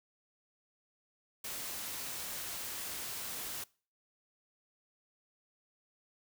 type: noise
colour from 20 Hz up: white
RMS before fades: -41 dBFS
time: 1.44-3.64 s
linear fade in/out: 5 ms
effects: noise-tail reverb RT60 0.4 s tail -23 dB re dry